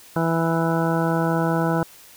harmonic tone, 164.81 Hz, E3, in tune, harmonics 1 / 2 / 3 / 4 / 5 / 6 / 8 / 9, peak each -22 / -25 / -27 / -28 / -29 / -30 / -31 / -32 dBFS, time 0.16-1.83 s, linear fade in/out 2 ms, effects white hiss -47 dBFS RMS until 2.16 s

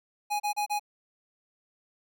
square tone bursts, 830.6 Hz, G#5, in tune, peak -27 dBFS, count 4, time 0.3-0.796 s, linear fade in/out 20 ms, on 100 ms, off 32 ms, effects none

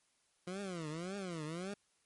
20% pulse tone with vibrato, 174.7 Hz, F3, 1 cent sharp, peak -35 dBFS, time 0.47-1.74 s, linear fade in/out 5 ms, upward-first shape triangle, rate 1.8 Hz, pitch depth 280 cents each way, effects white hiss -75 dBFS RMS until 2.05 s + MP3 48 kbps

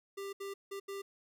square tone bursts at uneven times, 395.6 Hz, G4, 16 cents sharp, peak -40 dBFS, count 4, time 0.17-0.33 / 0.4-0.54 / 0.71-0.8 / 0.88-1.02 s, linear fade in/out 10 ms, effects none

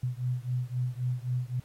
sine beating tone pair, 123.47 / 127.27 Hz, B2 / C3, 0 / -48 cents, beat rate 3.8 Hz, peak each -31 / -32 dBFS, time 0.03-1.6 s, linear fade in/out 5 ms, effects pink hiss -61 dBFS RMS until 1.64 s + AAC 48 kbps

